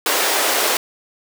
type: high-pass noise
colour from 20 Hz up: pink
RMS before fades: -18 dBFS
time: 0.06-0.77 s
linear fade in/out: 2 ms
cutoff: 390 Hz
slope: 24 dB/octave
effects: none